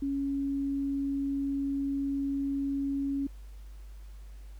sine tone, 277.2 Hz, C#4, in tune, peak -28 dBFS, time 0.02-3.27 s, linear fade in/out 5 ms, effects added 50 Hz sine -43 dBFS peak until 4.59 s + pink hiss -63 dBFS RMS until 4.59 s

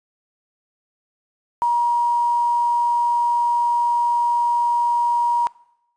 sine tone with quantisation, 952 Hz, A#5, 36 cents sharp, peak -15 dBFS, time 1.62-5.47 s, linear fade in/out 0 ms, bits 7, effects noise-tail reverb RT60 0.8 s tail -22 dB re dry + resampled to 22050 Hz

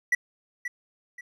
triangle tone with echo, 1953 Hz, B6, 20 cents flat, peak -17 dBFS, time 0.12-0.15 s, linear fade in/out 5 ms, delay 530 ms, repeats 2, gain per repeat -10 dB, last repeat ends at 1.21 s, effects none

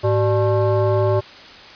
sine tone with frequency modulation, 105.9 Hz, G#2, 34 cents sharp, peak -14 dBFS, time 0.03-1.21 s, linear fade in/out 20 ms, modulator 487 Hz, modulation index 1.3, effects white hiss -40 dBFS RMS until 1.75 s + resampled to 11025 Hz

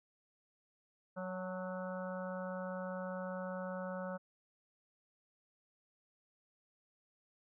harmonic tone with a mistuned harmonic, 185 Hz, F#3, in tune, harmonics 1 / 3 / 4 / 5 / 6 / 7 / 8, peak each -43 / -42 / -54 / -51 / -54 / -50 / -51 dBFS, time 1.16-4.18 s, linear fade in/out 20 ms, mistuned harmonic 5, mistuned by -38 cents, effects none

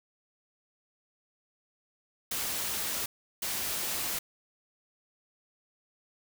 white noise bursts at uneven times, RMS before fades -33 dBFS, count 2, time 2.31-3.06 / 3.42-4.19 s, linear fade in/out 5 ms, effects none

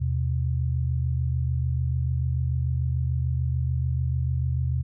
sine tone pair together, 79.69 / 126.5 Hz, D#2 / B2, +42 / +42 cents, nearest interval minor sixth, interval 800 cents, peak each -25 dBFS, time 0-4.83 s, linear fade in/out 20 ms, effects none

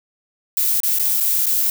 violet noise with dropouts, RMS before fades -18 dBFS, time 0.57-1.7 s, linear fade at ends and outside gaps 1 ms, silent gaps 0.802-0.833 / 0.987-0.996 / 1.202-1.207 / 1.458-1.466 s, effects none

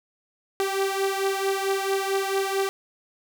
sawtooth beating tone pair, 388.1 / 392.6 Hz, G4 / G4, -17 / +3 cents, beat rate 4.5 Hz, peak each -21 / -24 dBFS, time 0.6-2.69 s, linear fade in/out 0 ms, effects none

